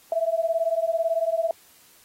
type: beating tone pair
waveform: sine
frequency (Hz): 651 / 669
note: E5 / E5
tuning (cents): -22 / +25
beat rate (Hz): 18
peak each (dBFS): -24 / -24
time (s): 0.12-1.51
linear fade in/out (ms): 2
effects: white hiss -55 dBFS RMS until 2.04 s + AAC 48 kbps